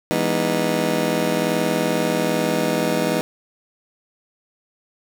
20% pulse chord, E major seventh, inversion none, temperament just, 164.81 / 206 / 247.2 / 309 Hz, E3 / G#3 / B3 / D#4, 0 / -14 / +2 / -12 cents, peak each -20 dBFS, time 0.11-3.21 s, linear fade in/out 0 ms, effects none

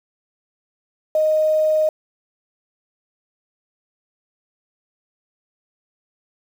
sine tone with quantisation, 621 Hz, D#5, 3 cents flat, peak -14 dBFS, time 1.15-1.89 s, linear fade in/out 2 ms, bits 7, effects none

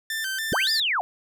sawtooth tone with vibrato, 1661.2 Hz, G#6, in tune, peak -23 dBFS, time 0.1-0.8 s, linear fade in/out 2 ms, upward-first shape square, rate 3.5 Hz, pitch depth 120 cents each way
sine linear two-way sweep, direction up then down, 73 to 5140 to 633 Hz, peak -21 dBFS, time 0.52-1.01 s, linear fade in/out 0 ms, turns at 0.72 s
effects none

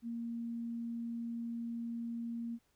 sine tone, 233.1 Hz, A#3, in tune, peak -37 dBFS, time 0.02-2.59 s, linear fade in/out 50 ms, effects pink hiss -75 dBFS RMS until 2.75 s

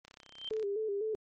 click train, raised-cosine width 0.2 ms, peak -34 dBFS, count 20, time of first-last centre 0.05-0.628 s, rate 32.9 Hz
sine tone with exponential growth, 3136 Hz, G7, in tune, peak -34 dBFS, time 0.2-0.49 s, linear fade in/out 2 ms, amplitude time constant 63 ms
sine tone with vibrato, 418.4 Hz, G#4, 13 cents sharp, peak -31 dBFS, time 0.51-1.15 s, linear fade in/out 0 ms, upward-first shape square, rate 4 Hz, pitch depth 73 cents each way
effects MP3 48 kbps

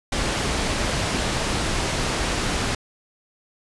pink low-pass noise, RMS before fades -24 dBFS, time 0.12-2.75 s, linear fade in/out 5 ms, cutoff 7800 Hz, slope 12 dB/octave, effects resampled to 24000 Hz

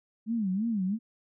sine tone with vibrato, 207.7 Hz, G#3, in tune, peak -26 dBFS, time 0.26-0.99 s, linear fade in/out 50 ms, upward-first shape sine, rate 3 Hz, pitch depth 210 cents each way, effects none

